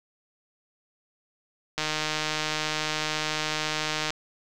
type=click train; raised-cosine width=0.2 ms; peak=-10 dBFS; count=359; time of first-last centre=1.78-4.105 s; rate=154 Hz; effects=none

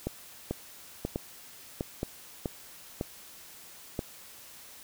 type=two click trains; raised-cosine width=2 ms; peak=-17 / -17 dBFS; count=4 / 5; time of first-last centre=0.51-2.458 / 0.07-3.992 s; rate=1.54 / 1.02 Hz; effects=white hiss -50 dBFS RMS until 4.83 s

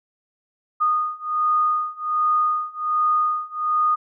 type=beating tone pair; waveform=sine; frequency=1231 / 1232.3 Hz; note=D#6 / D#6; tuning=-19 / -17 cents; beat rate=1.3 Hz; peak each=-22 / -21 dBFS; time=0.8-3.96 s; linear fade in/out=20 ms; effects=none

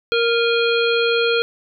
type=harmonic tone with a mistuned harmonic; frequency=466.2 Hz; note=A#4; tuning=in tune; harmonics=1 / 3 / 5 / 7 / 9; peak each=-17 / -22 / -24 / -25 / -27 dBFS; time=0.12-1.42 s; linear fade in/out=0 ms; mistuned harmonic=5; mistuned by=+93 cents; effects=none

